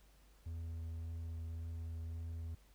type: tone with vibrato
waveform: triangle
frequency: 82.41 Hz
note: E2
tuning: in tune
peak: -39 dBFS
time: 0.46-2.55 s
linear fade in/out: 5 ms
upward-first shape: triangle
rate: 1.8 Hz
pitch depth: 12 cents each way
effects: added 50 Hz sine -63 dBFS peak until 2.74 s + pink hiss -70 dBFS RMS until 2.74 s